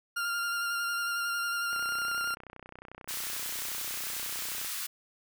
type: tone with vibrato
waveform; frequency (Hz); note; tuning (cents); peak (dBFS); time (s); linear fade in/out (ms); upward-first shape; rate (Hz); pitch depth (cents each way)
40% pulse; 1396.9; F6; 0; -29; 0.16-2.35; 10; square; 11; 14
type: click train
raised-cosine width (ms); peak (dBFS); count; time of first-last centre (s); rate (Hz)
0.5; -30; 92; 1.73-4.647; 31.2
type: high-pass noise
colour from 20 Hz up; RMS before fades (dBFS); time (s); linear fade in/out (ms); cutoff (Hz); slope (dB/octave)
white; -36; 3.08-4.87; 10; 1100; 24
effects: none